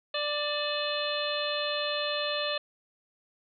harmonic tone with a mistuned harmonic, 590 Hz, D5, 8 cents sharp, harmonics 1 / 2 / 3 / 4 / 5 / 6 / 7, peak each -32 / -37 / -38 / -38 / -38 / -35 / -37 dBFS, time 0.14-2.58 s, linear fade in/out 5 ms, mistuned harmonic 4, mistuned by +140 cents, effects none

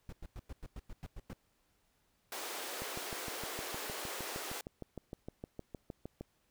brown noise bursts, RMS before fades -44 dBFS, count 10, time 0.09-1.332 s, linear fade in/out 2 ms, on 36 ms, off 98 ms
pink high-pass noise, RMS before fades -42 dBFS, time 2.32-4.61 s, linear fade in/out 2 ms, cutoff 360 Hz, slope 24 dB/octave
click train, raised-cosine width 2 ms, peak -29 dBFS, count 23, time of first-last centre 2.82-6.21 s, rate 6.49 Hz
effects pink hiss -75 dBFS RMS until 6.5 s

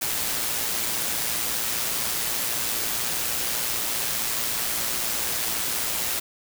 white noise with amplitude modulation, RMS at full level -25 dBFS, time 0.01-6.2 s, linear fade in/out 10 ms, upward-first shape sine, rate 115 Hz, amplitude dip 35%, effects none

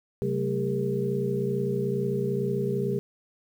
sine tone cluster, 133.3 / 189.1 / 220.1 / 402.5 / 464.8 Hz, C3 / F#3 / A3 / G4 / A#4, +33 / +38 / +1 / +46 / -5 cents, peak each -30 / -32 / -34 / -28 / -34 dBFS, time 0.22-2.99 s, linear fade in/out 0 ms, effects 9-bit

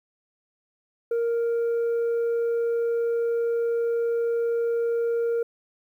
sine tone, 466.2 Hz, A#4, in tune, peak -19 dBFS, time 1.11-5.43 s, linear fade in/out 5 ms, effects tanh soft clip ceiling -21 dBFS + 10-bit

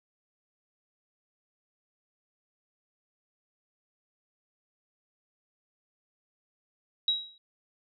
sine tone with exponential decay, 3846 Hz, B7, 47 cents flat, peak -20 dBFS, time 7.08-7.38 s, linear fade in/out 2 ms, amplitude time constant 65 ms, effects none

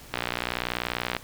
click train, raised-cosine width 0.3 ms, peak -10 dBFS, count 63, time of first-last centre 0.14-1.166 s, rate 60.4 Hz, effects pink hiss -47 dBFS RMS until 1.23 s

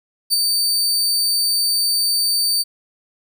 sawtooth tone with ADSR envelope, 4596 Hz, D8, 38 cents flat, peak -9 dBFS, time 0.3-2.64 s, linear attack 33 ms, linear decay 16 ms, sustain -4 dB, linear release 30 ms, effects none

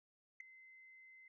sine tone with ADSR envelope, 2060 Hz, C7, 28 cents flat, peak -40 dBFS, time 0.4-1.28 s, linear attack 6 ms, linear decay 3 ms, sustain -18 dB, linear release 3 ms, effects tanh soft clip ceiling -40 dBFS

